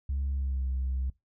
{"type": "tone with pitch glide", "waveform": "sine", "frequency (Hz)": [68.7, 65.14], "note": ["C#2", "C2"], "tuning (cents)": [-15, -7], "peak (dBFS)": -26, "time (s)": [0.09, 1.1], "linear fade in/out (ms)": 5, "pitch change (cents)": -92, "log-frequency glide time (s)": [0.32, 0.66], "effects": ["noise-tail reverb RT60 0.2 s tail -22 dB re dry", "tanh soft clip ceiling -25 dBFS"]}